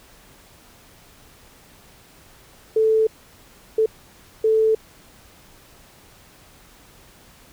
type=tone bursts at uneven times; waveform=sine; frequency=440 Hz; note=A4; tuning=in tune; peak=-14 dBFS; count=3; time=2.76-3.07 / 3.78-3.86 / 4.44-4.75 s; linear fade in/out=5 ms; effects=pink hiss -50 dBFS RMS until 7.52 s

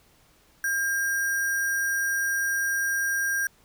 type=tone with sample-and-hold; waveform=sine; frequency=1605 Hz; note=G6; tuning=40 cents sharp; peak=-23 dBFS; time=0.64-3.47 s; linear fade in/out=2 ms; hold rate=7350 Hz; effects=pink hiss -60 dBFS RMS until 3.64 s

